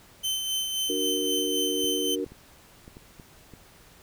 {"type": "tone with tremolo", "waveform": "sawtooth", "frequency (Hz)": 3075, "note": "G7", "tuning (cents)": -34, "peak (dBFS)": -22, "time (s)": [0.23, 2.16], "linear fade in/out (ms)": 20, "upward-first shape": "sine", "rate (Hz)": 3.8, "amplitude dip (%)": 40}
{"type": "chord", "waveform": "sine", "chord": "D augmented", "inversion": "none", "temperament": "equal", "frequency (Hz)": [293.7, 370, 466.2], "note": ["D4", "F#4", "A#4"], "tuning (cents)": [0, 0, 0], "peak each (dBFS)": -31, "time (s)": [0.89, 2.25], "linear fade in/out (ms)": 10}
{"type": "clicks", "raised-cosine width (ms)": 3, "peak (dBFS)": -32, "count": 7, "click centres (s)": [1.842, 2.264, 2.32, 2.879, 2.969, 3.198, 3.537]}
{"effects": ["pink hiss -54 dBFS RMS until 4.02 s"]}